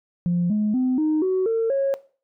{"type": "tone with pitch steps", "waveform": "sine", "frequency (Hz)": [174.61, 211.3, 255.6, 309.3, 374.3, 452.9, 548], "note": ["F3", "G#3", "C4", "D#4", "F#4", "A#4", "C#5"], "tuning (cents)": [0, 30, -40, -10, 20, -50, -20], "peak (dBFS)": -17, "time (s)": [0.26, 1.94], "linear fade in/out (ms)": 0, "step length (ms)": 240, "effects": ["noise-tail reverb RT60 0.4 s tail -19 dB re dry", "tanh soft clip ceiling -15 dBFS"]}